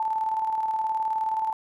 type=tone with tremolo; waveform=sine; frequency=880 Hz; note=A5; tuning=in tune; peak=-22 dBFS; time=0-1.53 s; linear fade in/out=2 ms; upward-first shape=square; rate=19 Hz; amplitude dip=40%; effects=none